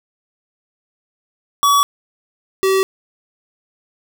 square tone pair in turn, 1136 / 383.6 Hz, C#6 / G4, +42 / -37 cents, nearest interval octave + perfect fifth, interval 1879 cents, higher first, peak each -11 / -13 dBFS, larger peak first, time 1.63-1.83 / 2.63-2.83 s, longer neither, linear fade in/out 0 ms, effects 7-bit

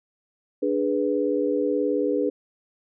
sine chord, G# diminished, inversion second, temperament equal, 293.7 / 415.3 / 493.9 Hz, D4 / G#4 / B4, 0 / 0 / 0 cents, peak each -25 dBFS, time 0.62-2.3 s, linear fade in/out 10 ms, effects none

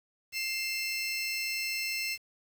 25% pulse tone pair together, 2108 / 2669 Hz, C7 / E7, +12 / +21 cents, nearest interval major third, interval 409 cents, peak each -32 / -29 dBFS, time 0.32-2.18 s, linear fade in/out 50 ms, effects 9-bit

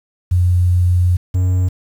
sine / triangle tone pair in turn, 89.3 / 91.6 Hz, F2 / F#2, +39 / -17 cents, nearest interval unison, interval 44 cents, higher second, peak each -10 dBFS, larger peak neither, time 0.31-1.17 / 1.34-1.69 s, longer first, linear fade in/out 10 ms, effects 7-bit

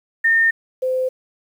sine tone pair in turn, 1821 / 515 Hz, A#6 / C5, -41 / -28 cents, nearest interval octave + minor seventh, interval 2187 cents, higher first, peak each -12 / -17 dBFS, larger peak first, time 0.24-0.51 / 0.82-1.09 s, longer neither, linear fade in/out 10 ms, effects 8-bit

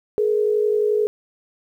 sine tone pair together, 422.2 / 473.6 Hz, G#4 / A#4, +29 / +27 cents, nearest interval major second, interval 198 cents, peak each -17 / -23 dBFS, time 0.18-1.07 s, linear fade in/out 0 ms, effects 9-bit

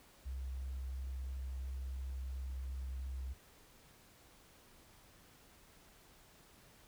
sine tone with vibrato, 65.41 Hz, C2, in tune, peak -38 dBFS, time 0.25-3.34 s, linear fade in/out 20 ms, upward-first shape sine, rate 2.9 Hz, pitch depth 8 cents each way, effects tanh soft clip ceiling -35 dBFS + pink hiss -63 dBFS RMS until 6.87 s

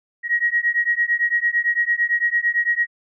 sine beating tone pair, 1891 / 1899.9 Hz, A#6 / A#6, +24 / +32 cents, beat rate 8.9 Hz, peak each -20 dBFS, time 0.23-2.87 s, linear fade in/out 50 ms, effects none

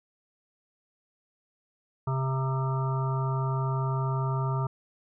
harmonic tone, 132.5 Hz, C3, 22 cents sharp, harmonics 1 / 3 / 5 / 7 / 9 / 10, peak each -26 / -38 / -40 / -36 / -37 / -43 dBFS, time 2.07-4.67 s, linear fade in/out 5 ms, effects none

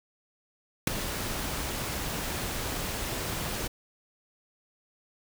pink noise with ADSR envelope, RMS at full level -21 dBFS, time 0.87-3.68 s, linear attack 4 ms, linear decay 8 ms, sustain -12 dB, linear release 12 ms, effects none

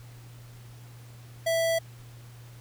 square tone, 659.3 Hz, E5, in tune, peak -24 dBFS, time 1.46-1.79 s, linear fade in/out 10 ms, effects added 119 Hz sine -45 dBFS peak until 2.6 s + pink hiss -55 dBFS RMS until 2.6 s

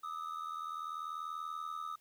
triangle ring-modulated tone, 1244.5 Hz, D#6, in tune, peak -34 dBFS, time 0.03-1.96 s, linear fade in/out 10 ms, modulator 40.2 Hz, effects white hiss -70 dBFS RMS until 2 s

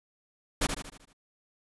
pink noise with echo, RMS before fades -25 dBFS, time 0.61-0.67 s, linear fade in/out 10 ms, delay 77 ms, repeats 6, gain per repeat -6 dB, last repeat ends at 1.132 s, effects resampled to 24000 Hz

